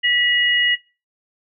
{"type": "tone pair together", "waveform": "sine", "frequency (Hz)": [1950, 2886], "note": ["B6", "F#7"], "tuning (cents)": [-23, -44], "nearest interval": "perfect fifth", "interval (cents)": 679, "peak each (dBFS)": -17, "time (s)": [0.03, 0.76], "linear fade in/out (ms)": 20, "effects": ["noise-tail reverb RT60 0.3 s tail -19 dB re dry"]}